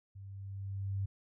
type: tone with level ramp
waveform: sine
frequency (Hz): 98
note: G2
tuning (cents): 0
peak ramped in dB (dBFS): -46 to -31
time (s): 0.15-1.06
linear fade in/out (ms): 10
effects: none